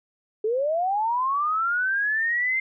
sine linear sweep, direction up, 415.3 to 2102 Hz, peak -21 dBFS, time 0.44-2.6 s, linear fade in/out 5 ms, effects none

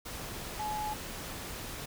sine tone in noise, 848 Hz, G#5, 36 cents sharp, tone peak -33 dBFS, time 0.59-0.94 s, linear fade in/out 10 ms, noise pink, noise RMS -41 dBFS, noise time 0.05-1.86 s, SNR +5 dB, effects none

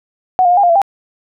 sine tone with pitch steps, 741 / 705 / 715 / 807 / 702 / 673 / 793 Hz, F#5 / F5 / F5 / G#5 / F5 / E5 / G5, +2 / +16 / +41 / -50 / +9 / +36 / +20 cents, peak -7 dBFS, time 0.39-0.817 s, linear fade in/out 0 ms, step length 61 ms, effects none

